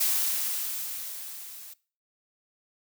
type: noise with level ramp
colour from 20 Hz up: blue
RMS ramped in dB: -24 to -45 dBFS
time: 0-1.74 s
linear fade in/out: 10 ms
effects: noise-tail reverb RT60 0.4 s tail -21 dB re dry